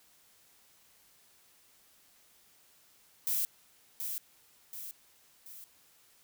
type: noise with echo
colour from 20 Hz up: violet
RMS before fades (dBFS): -31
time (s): 3.27-3.45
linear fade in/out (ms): 0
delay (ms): 730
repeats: 3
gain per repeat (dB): -6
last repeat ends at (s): 5.64
effects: white hiss -64 dBFS RMS until 6.23 s